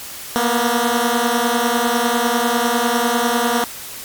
10% pulse beating tone pair, 233.1 / 243.1 Hz, A#3 / B3, 0 / -27 cents, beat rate 10 Hz, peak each -10 dBFS, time 0.36-3.64 s, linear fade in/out 0 ms, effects white hiss -32 dBFS RMS until 4.04 s + MP3 96 kbps

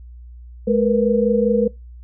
sine tone cluster, 211.1 / 465.7 / 490.7 Hz, G#3 / A#4 / B4, +29 / -2 / -11 cents, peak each -18 dBFS, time 0.67-1.68 s, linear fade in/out 10 ms, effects noise-tail reverb RT60 0.2 s tail -21 dB re dry + added 60 Hz sine -36 dBFS peak until 2.03 s

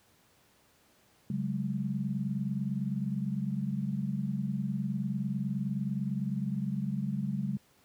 sine chord, C# suspended fourth, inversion none, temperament equal with one note detuned, 138.59 / 188.01 / 207.7 Hz, C#3 / F#3 / G#3, 0 / +28 / 0 cents, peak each -34 dBFS, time 1.3-7.57 s, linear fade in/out 2 ms, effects pink hiss -65 dBFS RMS until 7.84 s + high-pass 80 Hz 12 dB/octave

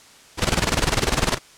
pink noise with tremolo, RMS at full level -18 dBFS, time 0.37-1.39 s, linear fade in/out 50 ms, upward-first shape square, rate 20 Hz, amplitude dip 75%, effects white hiss -48 dBFS RMS until 1.57 s + low-pass 8000 Hz 12 dB/octave

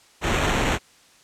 pink noise with sample-and-hold, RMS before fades -22 dBFS, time 0.21-0.79 s, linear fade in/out 50 ms, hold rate 4900 Hz, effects white hiss -54 dBFS RMS until 1.23 s + low-pass 8000 Hz 12 dB/octave

